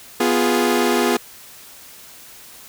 sawtooth chord, F diminished, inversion second, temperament equal, 246.9 / 349.2 / 415.3 Hz, Cb4 / F4 / Ab4, 0 / 0 / 0 cents, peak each -16 dBFS, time 0.2-1.17 s, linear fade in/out 5 ms, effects white hiss -42 dBFS RMS until 2.68 s

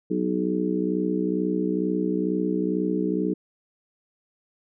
harmonic tone with a mistuned harmonic, 62.2 Hz, B1, 13 cents sharp, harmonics 3 / 4 / 5 / 6 / 7, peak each -27 / -31 / -26 / -32 / -29 dBFS, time 0.1-3.34 s, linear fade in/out 10 ms, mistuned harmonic 7, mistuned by -33 cents, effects none

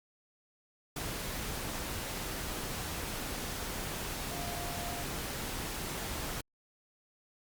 sine tone in noise, 698.5 Hz, F5, in tune, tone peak -42 dBFS, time 4.31-5.03 s, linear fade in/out 5 ms, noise pink, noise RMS -38 dBFS, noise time 0.96-6.41 s, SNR -7 dB, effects Opus 48 kbps

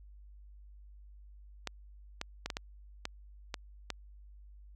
clicks, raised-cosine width 0.2 ms, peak -18 dBFS, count 8, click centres 1.673 / 2.214 / 2.46 / 2.502 / 2.569 / 3.054 / 3.542 / 3.903 s, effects added 50 Hz sine -51 dBFS peak until 4.75 s

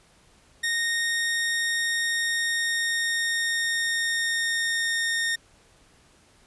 sawtooth tone with pitch glide, 1852 to 1839.2 Hz, A#6 to A#6, -12 to -24 cents, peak -20 dBFS, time 0.63-5.36 s, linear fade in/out 10 ms, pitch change -12 cents, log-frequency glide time 2.08-4.88 s, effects pink hiss -58 dBFS RMS until 6.46 s + resampled to 24000 Hz

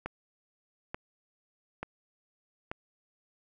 click train, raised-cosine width 0.5 ms, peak -20 dBFS, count 4, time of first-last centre 0.06-2.715 s, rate 1.13 Hz, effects none

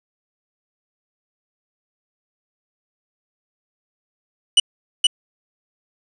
45% pulse tone with echo, 2960 Hz, F#7, in tune, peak -8 dBFS, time 4.57-4.6 s, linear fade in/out 5 ms, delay 470 ms, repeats 1, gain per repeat -2 dB, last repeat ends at 5.07 s, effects resampled to 24000 Hz + 7-bit

